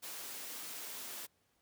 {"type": "high-pass noise", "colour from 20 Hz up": "white", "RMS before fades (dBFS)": -45, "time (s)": [0.02, 1.27], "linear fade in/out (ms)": 20, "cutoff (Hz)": 210, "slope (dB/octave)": 12, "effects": ["pink hiss -75 dBFS RMS until 1.61 s", "high-pass 80 Hz 12 dB/octave"]}